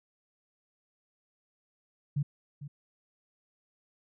sine tone with echo, 143.8 Hz, D3, 36 cents flat, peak -26 dBFS, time 2.16-2.23 s, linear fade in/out 10 ms, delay 450 ms, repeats 1, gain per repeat -13 dB, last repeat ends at 2.68 s, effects none

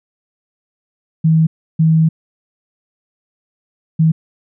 sine tone bursts at uneven times, 160.3 Hz, E3, 48 cents flat, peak -8 dBFS, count 3, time 1.24-1.47 / 1.79-2.09 / 3.99-4.12 s, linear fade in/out 10 ms, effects none

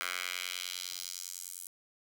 10% pulse tone with high-pass filter sweep, 89.9 Hz, F#2, 49 cents flat, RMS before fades -40 dBFS, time 0.01-1.67 s, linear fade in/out 0 ms, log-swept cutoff 1600 to 9500 Hz, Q 1.5, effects 10-bit

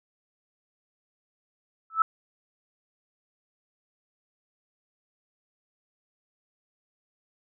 sine tone with exponential growth, 1312 Hz, E6, 9 cents flat, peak -13 dBFS, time 1.9-2.02 s, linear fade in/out 2 ms, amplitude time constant 25 ms, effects none

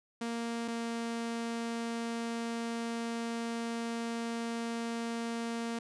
sawtooth tone pair in turn, 232.6 / 231.8 Hz, A#3 / A#3, -4 / -10 cents, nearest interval unison, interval 6 cents, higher first, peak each -30 / -30 dBFS, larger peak neither, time 0.21-0.68 / 0.68-5.79 s, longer second, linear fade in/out 5 ms, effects resampled to 22050 Hz + 12-bit

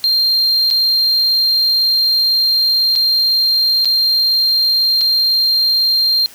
sine tone with dropouts, 4186 Hz, C8, in tune, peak -8 dBFS, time 0.04-6.26 s, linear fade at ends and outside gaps 0 ms, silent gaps 0.703-0.71 / 2.954-2.96 / 3.847-3.855 / 5.01-5.013 s, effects tanh soft clip ceiling -10 dBFS + white hiss -40 dBFS RMS until 6.34 s

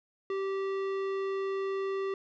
sine tone with tanh clipping, 388.8 Hz, G4, 14 cents flat, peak -32 dBFS, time 0.3-2.14 s, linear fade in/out 2 ms, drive 15 dB, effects none

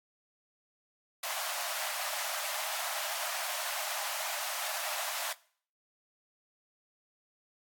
pink high-pass noise, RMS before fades -36 dBFS, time 1.23-5.33 s, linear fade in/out 5 ms, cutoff 590 Hz, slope 96 dB/octave, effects noise-tail reverb RT60 0.5 s tail -20 dB re dry + AAC 64 kbps

